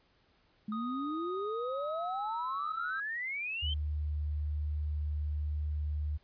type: exponential sweep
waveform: sine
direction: up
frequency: 207.7 to 3158 Hz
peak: -34 dBFS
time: 0.68-3.74 s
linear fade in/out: 5 ms
type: tone with pitch glide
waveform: triangle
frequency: 1244.5 to 1304.9 Hz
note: D#6 to E6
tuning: 0 to -18 cents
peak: -36 dBFS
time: 0.72-3 s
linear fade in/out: 2 ms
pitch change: +82 cents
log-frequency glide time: 1.49-2.32 s
type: tone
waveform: sine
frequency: 74.9 Hz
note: D2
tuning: 35 cents sharp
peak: -31 dBFS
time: 3.62-6.18 s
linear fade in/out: 20 ms
effects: pink hiss -69 dBFS RMS until 6.23 s + resampled to 11025 Hz